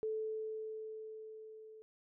sine tone with level ramp, 436.8 Hz, A4, 13 cents flat, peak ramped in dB -34 to -52 dBFS, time 0.03-1.82 s, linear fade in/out 0 ms, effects none

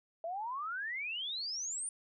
sine exponential sweep, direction up, 645 to 9397 Hz, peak -36 dBFS, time 0.24-1.89 s, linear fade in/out 2 ms, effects none

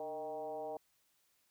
sine tone with frequency modulation, 622.3 Hz, D#5, in tune, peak -39 dBFS, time 0-0.77 s, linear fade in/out 2 ms, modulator 162 Hz, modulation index 1.3, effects white hiss -75 dBFS RMS until 1.5 s

